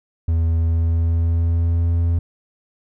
triangle tone with pitch glide, 82.2 to 84.61 Hz, E2 to E2, -4 to +46 cents, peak -13 dBFS, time 0.28-2.19 s, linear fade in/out 5 ms, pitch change +50 cents, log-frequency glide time 0.55-1.93 s, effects none

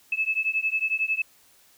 sine beating tone pair, 2600 / 2611 Hz, E7 / E7, -24 / -17 cents, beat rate 11 Hz, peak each -26 dBFS, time 0.12-1.22 s, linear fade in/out 5 ms, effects white hiss -58 dBFS RMS until 1.77 s

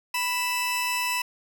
sawtooth tone pair together, 987.8 / 2636 Hz, B5 / E7, 0 / -1 cents, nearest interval octave + perfect fourth, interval 1699 cents, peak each -24 dBFS, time 0.14-1.22 s, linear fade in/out 5 ms, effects none

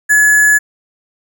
sine tone with sample-and-hold, 1700 Hz, G#6, 40 cents sharp, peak -6 dBFS, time 0.09-0.59 s, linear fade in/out 20 ms, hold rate 8820 Hz, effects none

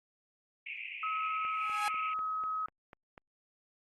pink band-pass noise, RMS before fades -42 dBFS, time 0.66-2.14 s, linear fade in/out 5 ms, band 2200 to 2700 Hz, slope 96 dB/octave
sine tone with pitch glide, 1282 to 1273.9 Hz, E6 to D#6, -49 to +40 cents, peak -32 dBFS, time 1.03-2.66 s, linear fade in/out 2 ms, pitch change -11 cents, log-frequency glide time 1.66-2.15 s
click train, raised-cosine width 0.5 ms, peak -34 dBFS, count 8, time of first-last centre 1.45-3.178 s, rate 4.05 Hz
sawtooth tone with exponential growth, 830.6 Hz, G#5, in tune, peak -26 dBFS, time 1.5-1.88 s, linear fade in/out 0 ms, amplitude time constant 82 ms
effects Opus 32 kbps

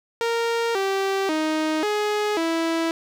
sawtooth tone with pitch steps, 463.8 / 389.1 / 312 / 419.2 / 328.9 Hz, A#4 / G4 / D#4 / G#4 / E4, -9 / -13 / +5 / +16 / -4 cents, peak -17 dBFS, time 0.21-2.91 s, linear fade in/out 0 ms, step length 540 ms, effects low-pass 6000 Hz 12 dB/octave + 8-bit

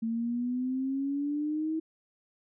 sine exponential sweep, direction up, 224.3 to 321.8 Hz, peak -28 dBFS, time 0.02-1.8 s, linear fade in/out 10 ms, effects none

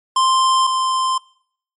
square tone pair in turn, 1046.5 / 1042.7 Hz, C6 / C6, 0 / -6 cents, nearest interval unison, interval 6 cents, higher first, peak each -13 / -17 dBFS, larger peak first, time 0.16-0.67 / 0.67-1.18 s, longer neither, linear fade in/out 5 ms, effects noise-tail reverb RT60 0.6 s tail -23 dB re dry + MP3 48 kbps

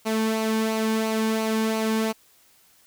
sawtooth tone with flanger, 220.6 Hz, A3, 5 cents sharp, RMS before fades -24 dBFS, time 0.05-2.13 s, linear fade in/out 20 ms, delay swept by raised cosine 0.57 to 1.57 ms, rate 2.9 Hz, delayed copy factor -0.5, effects white hiss -58 dBFS RMS until 2.86 s

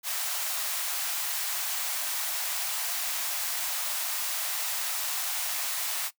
white high-pass noise, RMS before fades -31 dBFS, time 0.03-6.11 s, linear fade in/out 50 ms, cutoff 620 Hz, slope 48 dB/octave, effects noise-tail reverb RT60 0.1 s tail -18 dB re dry

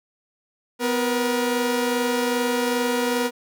sawtooth tone pair together, 249.6 / 476.7 Hz, B3 / A#4, +19 / +39 cents, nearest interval major seventh, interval 1120 cents, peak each -20 / -19 dBFS, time 0.79-3.31 s, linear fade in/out 50 ms, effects none

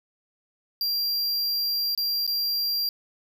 square tone with dropouts, 4750 Hz, D8, 19 cents sharp, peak -24 dBFS, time 0.81-2.89 s, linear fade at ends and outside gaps 1 ms, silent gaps 1.95-1.976 / 2.266-2.276 s, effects 10-bit

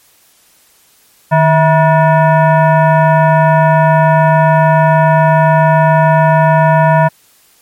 sine tone with frequency modulation, 154.5 Hz, D#3, 12 cents flat, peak -5 dBFS, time 1.31-7.09 s, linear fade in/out 20 ms, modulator 805 Hz, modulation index 1.3, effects white hiss -49 dBFS RMS until 7.61 s + MP3 64 kbps

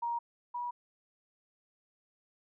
sine tone pair in turn, 942 / 967.9 Hz, A#5 / B5, +18 / -35 cents, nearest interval unison, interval 47 cents, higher second, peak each -31 / -34 dBFS, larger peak first, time 0.02-0.19 / 0.54-0.71 s, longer neither, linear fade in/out 10 ms, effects none

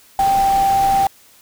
sine tone in noise, 784 Hz, G5, in tune, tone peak -12 dBFS, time 0.19-1.07 s, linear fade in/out 2 ms, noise pink, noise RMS -28 dBFS, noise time 0.19-1.07 s, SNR +13 dB, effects white hiss -49 dBFS RMS until 1.41 s

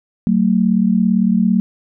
sine tone pair together, 187.89 / 225.7 Hz, F#3 / A3, +27 / +44 cents, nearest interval minor third, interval 317 cents, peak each -14 dBFS, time 0.27-1.6 s, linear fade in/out 0 ms, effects none

